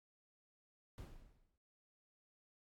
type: noise with exponential decay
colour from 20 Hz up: brown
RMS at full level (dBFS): -45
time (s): 0.98-1.58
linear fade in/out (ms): 0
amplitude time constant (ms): 130
effects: AAC 64 kbps